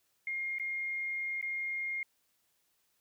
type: tone with dropouts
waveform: sine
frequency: 2130 Hz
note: C7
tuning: 30 cents sharp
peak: -33 dBFS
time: 0.27-2.03 s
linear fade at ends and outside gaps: 2 ms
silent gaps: 0.585-0.597 / 1.413-1.426 s
effects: white hiss -75 dBFS RMS until 3 s